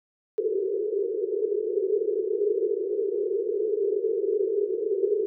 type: band-pass noise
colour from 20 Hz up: pink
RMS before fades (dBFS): -26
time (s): 0.38-5.26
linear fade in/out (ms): 0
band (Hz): 380 to 450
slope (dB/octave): 96
effects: none